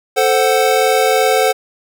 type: chord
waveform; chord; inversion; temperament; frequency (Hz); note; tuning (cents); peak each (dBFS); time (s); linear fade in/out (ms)
square; F# diminished; first; equal with one note detuned; 440 / 523.3 / 746; A4 / C5 / F#5; 0 / 0 / +14; -16; 0.16-1.53; 20
effects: none